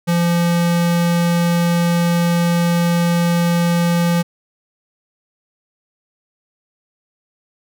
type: tone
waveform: square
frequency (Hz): 171.7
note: F3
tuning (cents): -29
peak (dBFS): -14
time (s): 0.07-4.23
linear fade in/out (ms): 20
effects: none